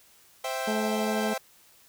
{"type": "chord", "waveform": "sawtooth", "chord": "C major", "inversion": "none", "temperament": "equal", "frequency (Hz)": [523.3, 659.3, 784], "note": ["C5", "E5", "G5"], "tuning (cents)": [0, 0, 0], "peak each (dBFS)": -30, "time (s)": [0.44, 1.38], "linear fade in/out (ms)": 5}
{"type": "harmonic tone", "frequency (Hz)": 215.6, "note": "A3", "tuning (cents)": -35, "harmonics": [1, 2, 3, 4], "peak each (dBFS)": [-29, -32, -37, -38], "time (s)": [0.67, 1.34], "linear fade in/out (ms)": 10}
{"effects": ["white hiss -58 dBFS RMS until 1.88 s"]}